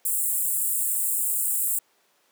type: high-pass noise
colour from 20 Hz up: pink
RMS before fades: -25 dBFS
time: 0.05-1.79 s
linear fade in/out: 5 ms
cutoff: 7600 Hz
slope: 96 dB/octave
effects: pink hiss -64 dBFS RMS until 2.31 s + high-pass 400 Hz 12 dB/octave